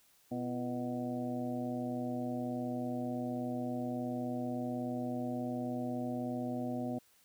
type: harmonic tone with a mistuned harmonic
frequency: 123.47 Hz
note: B2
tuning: in tune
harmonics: 1 / 2 / 3 / 4 / 5 / 6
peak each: -44 / -36 / -46 / -46 / -43 / -45 dBFS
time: 0.31-6.99 s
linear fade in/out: 10 ms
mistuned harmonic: 3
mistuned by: -120 cents
effects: white hiss -67 dBFS RMS until 7.24 s